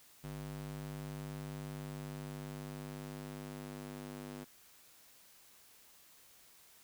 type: tone with high-pass filter sweep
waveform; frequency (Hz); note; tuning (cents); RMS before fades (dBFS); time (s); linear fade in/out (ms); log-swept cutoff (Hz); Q
square; 50; G1; +35; -45; 0.23-4.45; 20; 120 to 220; 1.8
effects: white hiss -62 dBFS RMS until 6.83 s